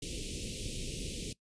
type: band-stop noise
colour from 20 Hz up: pink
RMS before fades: -39 dBFS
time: 0.02-1.33 s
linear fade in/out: 5 ms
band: 500 to 2500 Hz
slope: 48 dB/octave
effects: noise-tail reverb RT60 0.1 s tail -20 dB re dry + resampled to 22050 Hz